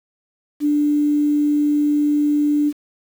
sine tone, 294.5 Hz, D4, 5 cents sharp, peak -14 dBFS, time 0.6-2.73 s, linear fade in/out 50 ms, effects 7-bit

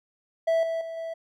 triangle tone with level steps, 657 Hz, E5, 6 cents flat, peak -18 / -24 / -31 / -29 dBFS, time 0.47-1.14 s, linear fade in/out 10 ms, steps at 0.63 / 0.81 / 0.97 s, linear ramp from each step 2 ms, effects none

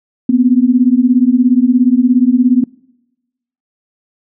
sine beating tone pair, 241.2 / 258.2 Hz, B3 / C4, -41 / -23 cents, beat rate 17 Hz, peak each -10 dBFS, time 0.29-2.64 s, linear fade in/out 5 ms, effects noise-tail reverb RT60 1.0 s tail -26 dB re dry

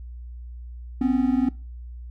triangle tone pair together, 250.6 / 271.8 Hz, B3 / C#4, +25 / -34 cents, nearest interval minor second, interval 141 cents, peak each -19 / -20 dBFS, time 1.01-1.49 s, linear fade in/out 5 ms, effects noise-tail reverb RT60 0.3 s tail -21 dB re dry + added 60 Hz sine -35 dBFS peak until 2.1 s

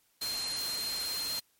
sine tone in noise, 4186 Hz, C8, in tune, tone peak -33 dBFS, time 0.21-1.4 s, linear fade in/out 10 ms, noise white, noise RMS -38 dBFS, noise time 0.21-1.4 s, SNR +2 dB, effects white hiss -70 dBFS RMS until 1.59 s + MP3 64 kbps

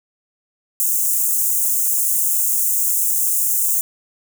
white high-pass noise, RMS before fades -18 dBFS, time 0.8-3.81 s, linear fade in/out 0 ms, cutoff 6700 Hz, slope 48 dB/octave, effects none

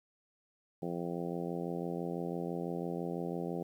harmonic tone, 86 Hz, F2, 26 cents flat, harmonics 2 / 3 / 4 / 5 / 6 / 7 / 8 / 9, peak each -39 / -43 / -41 / -42 / -44 / -49 / -48 / -48 dBFS, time 0.82-3.63 s, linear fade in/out 5 ms, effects 11-bit

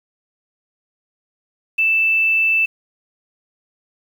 sine tone, 2646 Hz, E7, 6 cents sharp, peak -13 dBFS, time 1.78-2.66 s, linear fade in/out 10 ms, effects 7-bit

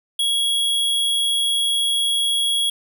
square tone, 3322 Hz, G#7, in tune, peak -18 dBFS, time 0.19-2.7 s, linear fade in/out 5 ms, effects none

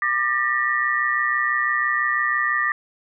sine tone cluster, 1195 / 1796 / 1922 Hz, D6 / A6 / B6, +30 / +35 / -48 cents, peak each -23 dBFS, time 0.02-2.72 s, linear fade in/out 2 ms, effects none

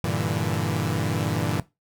sawtooth chord, E half-diminished seventh, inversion first, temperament equal, 98 / 116.54 / 146.83 / 164.81 Hz, G2 / Bb2 / D3 / E3, 0 / 0 / 0 / 0 cents, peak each -25 dBFS, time 0.04-1.6 s, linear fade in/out 0 ms, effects noise-tail reverb RT60 0.2 s tail -17 dB re dry

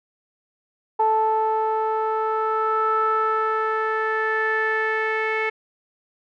sawtooth tone with low-pass filter sweep, 438.5 Hz, A4, 6 cents flat, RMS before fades -22 dBFS, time 0.99-5.5 s, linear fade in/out 10 ms, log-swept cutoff 910 to 2100 Hz, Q 6.3, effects none

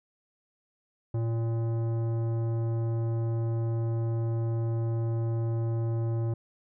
sine tone with tanh clipping, 114.7 Hz, A#2, 28 cents flat, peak -28 dBFS, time 1.14-6.34 s, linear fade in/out 5 ms, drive 14 dB, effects none

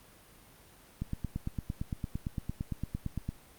click train, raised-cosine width 5 ms, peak -21 dBFS, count 21, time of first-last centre 1.02-3.29 s, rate 8.81 Hz, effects pink hiss -57 dBFS RMS until 3.58 s + Opus 32 kbps

